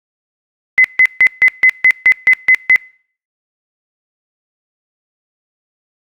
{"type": "tone bursts", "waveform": "sine", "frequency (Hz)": 2034, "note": "C7", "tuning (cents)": -50, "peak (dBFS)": -4, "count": 10, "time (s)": [0.78, 2.76], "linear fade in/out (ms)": 0, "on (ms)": 63, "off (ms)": 150, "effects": ["noise-tail reverb RT60 0.5 s tail -24 dB re dry", "Opus 48 kbps"]}